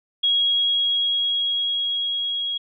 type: tone with level ramp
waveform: sine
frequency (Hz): 3303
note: G#7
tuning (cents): -10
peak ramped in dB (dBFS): -16 to -23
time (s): 0.23-2.58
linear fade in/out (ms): 10
effects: none